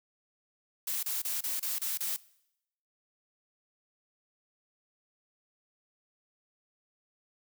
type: noise bursts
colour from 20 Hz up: blue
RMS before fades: -33 dBFS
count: 7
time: 0.87-2.164 s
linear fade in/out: 5 ms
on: 160 ms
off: 29 ms
effects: noise-tail reverb RT60 0.8 s tail -21 dB re dry